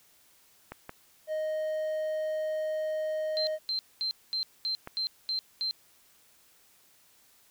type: clicks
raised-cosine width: 0.5 ms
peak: -24 dBFS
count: 3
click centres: 0.72 / 0.894 / 4.874 s
type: tone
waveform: triangle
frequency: 622.3 Hz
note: D#5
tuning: in tune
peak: -27 dBFS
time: 1.27-3.59 s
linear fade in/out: 50 ms
type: tone bursts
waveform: sine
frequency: 4127 Hz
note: C8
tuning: 25 cents flat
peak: -28 dBFS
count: 8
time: 3.37-5.71 s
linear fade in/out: 0 ms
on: 100 ms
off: 220 ms
effects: white hiss -62 dBFS RMS until 7.5 s